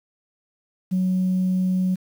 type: tone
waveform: sine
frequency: 185 Hz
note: F#3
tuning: in tune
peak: -17 dBFS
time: 0.91-1.96 s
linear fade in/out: 20 ms
effects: tanh soft clip ceiling -15 dBFS + 8-bit